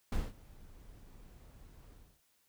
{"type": "noise with ADSR envelope", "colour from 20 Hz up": "brown", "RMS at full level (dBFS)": -31, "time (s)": [0.12, 2.21], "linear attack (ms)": 4, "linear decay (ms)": 200, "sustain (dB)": -24, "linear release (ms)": 290, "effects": ["white hiss -73 dBFS RMS until 2.48 s"]}